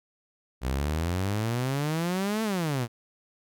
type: exponential two-way sweep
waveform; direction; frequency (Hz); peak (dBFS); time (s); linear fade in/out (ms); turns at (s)
sawtooth; up then down; 61.4 to 225.5 to 112.6; -22; 0.61-2.88; 50; 2.43
effects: none